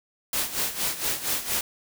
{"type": "noise with tremolo", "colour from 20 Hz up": "white", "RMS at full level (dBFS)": -25, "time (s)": [0.33, 1.61], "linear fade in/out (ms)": 2, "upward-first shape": "sine", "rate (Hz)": 4.3, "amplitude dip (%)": 75, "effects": []}